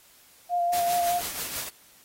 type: tone with vibrato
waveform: sine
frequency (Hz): 700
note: F5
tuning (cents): +4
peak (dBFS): -22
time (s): 0.49-1.22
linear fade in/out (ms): 50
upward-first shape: square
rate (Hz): 4.9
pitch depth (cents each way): 15
type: noise with tremolo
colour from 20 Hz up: white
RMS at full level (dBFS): -31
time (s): 0.73-1.69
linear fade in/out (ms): 2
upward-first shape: triangle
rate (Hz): 6.2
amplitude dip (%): 55
effects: white hiss -56 dBFS RMS until 2.04 s + AAC 48 kbps